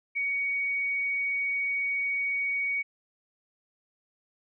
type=tone; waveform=sine; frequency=2243 Hz; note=C#7; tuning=20 cents sharp; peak=-26 dBFS; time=0.15-2.83 s; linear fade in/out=20 ms; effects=none